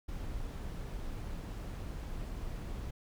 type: noise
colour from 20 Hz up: brown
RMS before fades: -40 dBFS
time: 0.08-2.91 s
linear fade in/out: 10 ms
effects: none